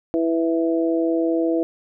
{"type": "harmonic tone", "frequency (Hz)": 164.81, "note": "E3", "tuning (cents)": 0, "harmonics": [2, 3, 4], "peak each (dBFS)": [-19, -24, -26], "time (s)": [0.14, 1.63], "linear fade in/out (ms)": 0, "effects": []}